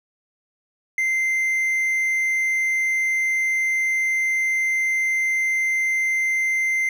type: tone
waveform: triangle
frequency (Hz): 2082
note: C7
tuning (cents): -9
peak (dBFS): -17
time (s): 0.98-6.89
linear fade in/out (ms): 2
effects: none